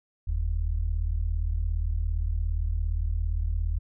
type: tone pair together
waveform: sine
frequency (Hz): 42.11 / 79.5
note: E1 / D#2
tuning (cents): +38 / +38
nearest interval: major seventh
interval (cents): 1100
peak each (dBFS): -26 / -28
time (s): 0.27-3.79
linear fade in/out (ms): 10
effects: none